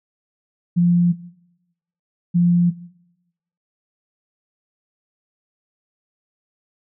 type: tone pair in turn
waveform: sine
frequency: 174.2 / 174.2 Hz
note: F3 / F3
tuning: -4 / -4 cents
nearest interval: unison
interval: 0 cents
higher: neither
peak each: -12 dBFS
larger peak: neither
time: 0.76-1.13 / 2.34-2.71 s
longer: neither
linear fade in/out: 20 ms
effects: noise-tail reverb RT60 0.9 s tail -19 dB re dry